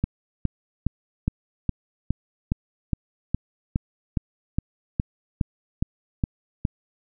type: click train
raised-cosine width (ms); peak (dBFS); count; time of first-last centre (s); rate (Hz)
5; -9; 17; 0.04-6.652; 2.42
effects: none